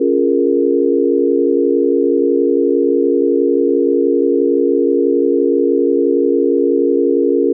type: chord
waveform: sine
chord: Bb minor seventh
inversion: first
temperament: equal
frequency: 277.2 / 349.2 / 415.3 / 466.2 Hz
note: Db4 / F4 / Ab4 / Bb4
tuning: 0 / 0 / 0 / 0 cents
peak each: -16 dBFS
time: 0-7.53 s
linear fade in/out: 10 ms
effects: none